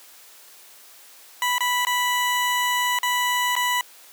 20% pulse tone with dropouts, 986 Hz, B5, 3 cents flat, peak -15 dBFS, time 1.42-3.81 s, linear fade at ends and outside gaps 1 ms, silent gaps 1.582-1.606 / 1.85-1.869 / 2.988-3.031 / 3.554-3.564 s, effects white hiss -48 dBFS RMS until 4.12 s + high-pass 400 Hz 12 dB/octave

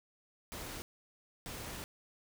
pink noise bursts at uneven times, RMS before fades -44 dBFS, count 2, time 0.52-0.82 / 1.46-1.84 s, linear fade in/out 0 ms, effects none

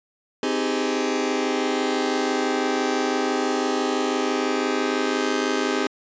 sawtooth chord, Ab major seventh, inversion first, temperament just, 259.6 / 311.5 / 389.3 / 415.3 Hz, C4 / Eb4 / G4 / Ab4, -13 / +2 / -12 / 0 cents, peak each -22 / -24 / -23 / -23 dBFS, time 0.43-5.87 s, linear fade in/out 2 ms, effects resampled to 16000 Hz

